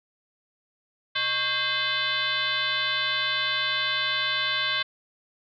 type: tone with frequency modulation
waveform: sine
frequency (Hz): 2559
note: D#7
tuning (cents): +48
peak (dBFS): -23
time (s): 1.15-4.83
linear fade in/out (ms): 10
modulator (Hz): 486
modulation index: 2.9
effects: none